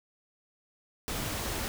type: noise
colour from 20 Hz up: pink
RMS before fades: -34 dBFS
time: 1.08-1.68 s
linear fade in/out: 0 ms
effects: none